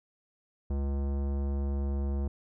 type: tone with tanh clipping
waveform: sine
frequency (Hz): 69.6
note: C#2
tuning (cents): +8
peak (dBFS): -30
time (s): 0.7-2.28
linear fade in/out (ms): 5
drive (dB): 18
effects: none